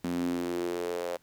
sawtooth tone with high-pass filter sweep, 87.31 Hz, F2, in tune, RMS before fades -32 dBFS, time 0.04-1.17 s, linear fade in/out 5 ms, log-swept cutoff 220 to 540 Hz, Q 5.2, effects pink hiss -66 dBFS RMS until 1.22 s

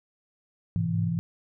sine tone cluster, 102.4 / 106.5 / 128.2 / 167 Hz, G#2 / G#2 / C3 / E3, -24 / +44 / -35 / +23 cents, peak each -34 / -29 / -34 / -26 dBFS, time 0.76-1.19 s, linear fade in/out 0 ms, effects none

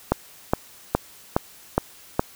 click train, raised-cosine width 1 ms, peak -3 dBFS, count 6, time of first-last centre 0.12-2.195 s, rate 2.41 Hz, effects white hiss -48 dBFS RMS until 2.35 s

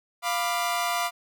sawtooth chord, B diminished, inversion second, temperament equal with one note detuned, 698.5 / 987.8 / 1184.2 Hz, F5 / B5 / D6, 0 / 0 / +14 cents, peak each -24 / -27 / -26 dBFS, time 0.22-1.11 s, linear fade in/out 50 ms, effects none

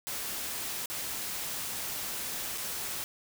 white noise with dropouts, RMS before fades -36 dBFS, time 0.07-3.04 s, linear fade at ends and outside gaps 0 ms, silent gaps 0.858-0.9 / 2.577-2.581 s, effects none

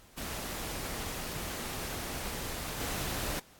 pink noise with level steps, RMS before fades -38 / -35 dBFS, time 0.17-3.4 s, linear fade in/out 10 ms, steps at 2.8 s, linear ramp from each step 2 ms, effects pink hiss -58 dBFS RMS until 3.59 s + AAC 64 kbps

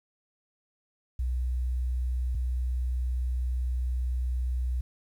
sine tone pair in turn, 62.3 / 62.3 Hz, B1 / B1, +16 / +16 cents, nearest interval unison, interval 0 cents, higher neither, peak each -25 dBFS, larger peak neither, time 1.19-2.35 / 2.35-4.81 s, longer second, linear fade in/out 5 ms, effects tanh soft clip ceiling -22 dBFS + 10-bit

